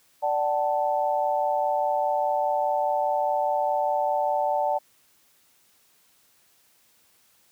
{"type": "chord", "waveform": "sine", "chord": "D major", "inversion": "none", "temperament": "equal with one note detuned", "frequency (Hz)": [587.3, 755.1, 880], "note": ["D5", "F#5", "A5"], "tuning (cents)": [0, 35, 0], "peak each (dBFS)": -26, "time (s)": [0.22, 4.79], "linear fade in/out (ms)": 20, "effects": ["white hiss -62 dBFS RMS until 7.51 s", "high-pass 60 Hz 12 dB/octave"]}